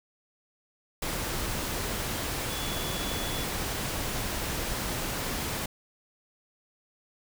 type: tone in noise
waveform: sine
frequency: 3417 Hz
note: G#7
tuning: 49 cents sharp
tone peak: -39 dBFS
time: 2.5-3.44 s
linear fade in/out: 5 ms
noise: pink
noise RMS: -32 dBFS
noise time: 1.02-5.66 s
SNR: -10 dB
effects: none